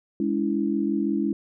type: chord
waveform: sine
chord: C# minor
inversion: second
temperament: equal with one note detuned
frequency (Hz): 207.7 / 283.7 / 329.6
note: G#3 / C#4 / E4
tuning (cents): 0 / +40 / 0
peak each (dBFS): -26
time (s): 0.2-1.33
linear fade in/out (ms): 2
effects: none